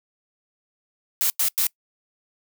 blue noise bursts, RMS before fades -21 dBFS, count 3, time 1.21-1.668 s, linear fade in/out 0 ms, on 90 ms, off 94 ms, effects noise-tail reverb RT60 0.1 s tail -24 dB re dry

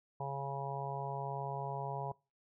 harmonic tone, 138.59 Hz, C#3, in tune, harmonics 1 / 3 / 4 / 5 / 6 / 7, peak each -41 / -46 / -47 / -44 / -44 / -43 dBFS, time 0.2-2.12 s, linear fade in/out 5 ms, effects noise-tail reverb RT60 0.3 s tail -24 dB re dry

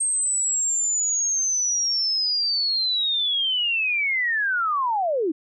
sine linear sweep, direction down, 8460 to 290 Hz, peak -20 dBFS, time 0-5.32 s, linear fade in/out 10 ms, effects none

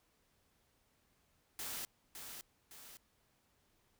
white noise with echo, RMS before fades -43 dBFS, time 1.59-1.85 s, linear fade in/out 0 ms, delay 560 ms, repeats 2, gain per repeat -6 dB, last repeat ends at 2.97 s, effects pink hiss -75 dBFS RMS until 3.99 s

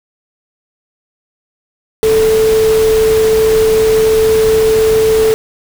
sine tone in noise, 440 Hz, A4, in tune, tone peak -7 dBFS, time 2.03-5.34 s, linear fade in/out 0 ms, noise pink, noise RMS -21 dBFS, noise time 2.03-5.34 s, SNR +11 dB, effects none

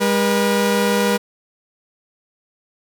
sawtooth tone pair together, 202.2 / 482.4 Hz, G#3 / B4, -46 / -41 cents, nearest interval octave + minor third, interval 1505 cents, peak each -14 dBFS, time 0-1.18 s, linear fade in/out 20 ms, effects none

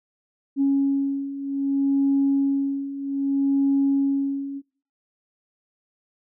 sine beating tone pair, 275.9 / 276.53 Hz, C#4 / C#4, -8 / -4 cents, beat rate 0.63 Hz, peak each -24 / -20 dBFS, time 0.56-4.62 s, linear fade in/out 50 ms, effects noise-tail reverb RT60 0.4 s tail -22 dB re dry + tanh soft clip ceiling -12 dBFS

